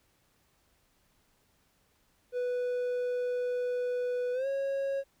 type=tone with pitch glide; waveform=triangle; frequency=493.9 to 548 Hz; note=B4 to C#5; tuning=0 to -20 cents; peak=-27 dBFS; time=2.32-5.04 s; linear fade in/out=50 ms; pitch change=+180 cents; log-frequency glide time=4.33-4.47 s; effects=pink hiss -70 dBFS RMS until 5.2 s

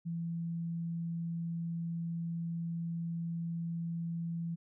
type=tone; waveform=sine; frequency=167.8 Hz; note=E3; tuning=31 cents sharp; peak=-34 dBFS; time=0.05-4.56 s; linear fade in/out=20 ms; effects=none

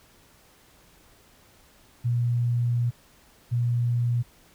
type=tone pair in turn; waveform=sine; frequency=120 / 120 Hz; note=B2 / B2; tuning=-49 / -49 cents; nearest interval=unison; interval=0 cents; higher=neither; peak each=-21 dBFS; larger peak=neither; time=2.04-2.91 / 3.51-4.23 s; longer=first; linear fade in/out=20 ms; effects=pink hiss -57 dBFS RMS until 4.54 s

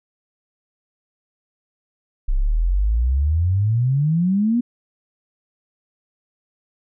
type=exponential sweep; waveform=sine; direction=up; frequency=30.87 to 246.9 Hz; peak=-15 dBFS; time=2.28-4.61 s; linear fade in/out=10 ms; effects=none

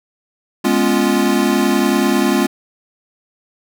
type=chord; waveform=square; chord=C# dominant seventh; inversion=second; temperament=equal; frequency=207.7 / 246.9 / 277.2 / 349.2 Hz; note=G#3 / B3 / C#4 / E#4; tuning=0 / 0 / 0 / 0 cents; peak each=-19 dBFS; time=0.64-2.47 s; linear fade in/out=10 ms; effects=none

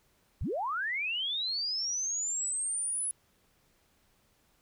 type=linear sweep; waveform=sine; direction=up; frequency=33.01 to 10330 Hz; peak=-30 dBFS; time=0.41-3.11 s; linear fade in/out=0 ms; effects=pink hiss -69 dBFS RMS until 4.61 s

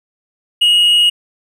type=tone with amplitude modulation; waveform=triangle; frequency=2879 Hz; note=F#7; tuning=48 cents flat; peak=-5 dBFS; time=0.61-1.1 s; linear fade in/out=10 ms; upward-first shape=sine; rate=187 Hz; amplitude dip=30%; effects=none

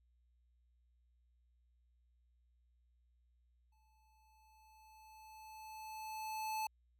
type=tone with exponential growth; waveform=square; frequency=870 Hz; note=A5; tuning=20 cents flat; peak=-37 dBFS; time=3.72-6.67 s; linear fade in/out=5 ms; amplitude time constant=640 ms; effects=added 60 Hz sine -70 dBFS peak until 6.99 s

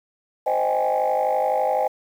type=chord; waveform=sine; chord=Ab major seventh; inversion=first; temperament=just; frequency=519.1 / 623 / 778.7 / 830.6 Hz; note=C5 / Eb5 / G5 / Ab5; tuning=-14 / +2 / -12 / 0 cents; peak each=-23 dBFS; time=0.46-1.88 s; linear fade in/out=10 ms; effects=tanh soft clip ceiling -13 dBFS + 8-bit

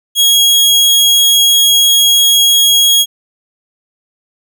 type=tone; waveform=sawtooth; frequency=3301 Hz; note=G#7; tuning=11 cents flat; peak=-3 dBFS; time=0.15-3.06 s; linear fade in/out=50 ms; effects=none

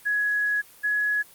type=tone pair in turn; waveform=sine; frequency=1676 / 1683.8 Hz; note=G#6 / G#6; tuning=+15 / +23 cents; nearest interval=unison; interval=8 cents; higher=second; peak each=-21 dBFS; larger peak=neither; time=0.05-0.62 / 0.83-1.23 s; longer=first; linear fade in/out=20 ms; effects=white hiss -51 dBFS RMS until 1.34 s + Opus 32 kbps

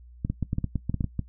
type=clicks; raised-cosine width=5 ms; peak=-14 dBFS; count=12; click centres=0.249 / 0.3 / 0.427 / 0.531 / 0.584 / 0.643 / 0.757 / 0.896 / 0.943 / 1.008 / 1.043 / 1.193 s; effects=noise-tail reverb RT60 0.1 s tail -18 dB re dry + added 60 Hz sine -46 dBFS peak until 1.28 s

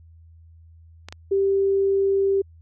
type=clicks; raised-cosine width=0.2 ms; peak=-18 / -18 dBFS; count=2; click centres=1.086 / 1.125 s
type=tone; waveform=sine; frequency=392 Hz; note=G4; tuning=in tune; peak=-17 dBFS; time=1.31-2.42 s; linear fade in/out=10 ms
effects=added 82 Hz sine -46 dBFS peak until 2.61 s

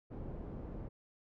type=low-pass noise; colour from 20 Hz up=pink; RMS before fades=-44 dBFS; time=0.1-0.89 s; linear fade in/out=20 ms; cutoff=500 Hz; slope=12 dB/octave; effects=none

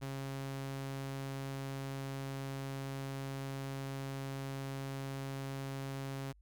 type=tone; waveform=sawtooth; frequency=136.1 Hz; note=C#3; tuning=31 cents flat; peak=-35 dBFS; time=0.01-6.33 s; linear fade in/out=20 ms; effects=added 50 Hz sine -60 dBFS peak until 6.41 s

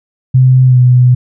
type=tone with pitch glide; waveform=sine; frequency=128.9 to 125.01 Hz; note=C3 to B2; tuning=-26 to +21 cents; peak=-3 dBFS; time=0.34-1.15 s; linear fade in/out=10 ms; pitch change=-53 cents; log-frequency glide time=0.65-0.79 s; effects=none

